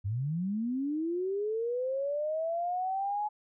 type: linear sweep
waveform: sine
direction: up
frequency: 92.1 to 849 Hz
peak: -29 dBFS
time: 0.04-3.29 s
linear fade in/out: 20 ms
effects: none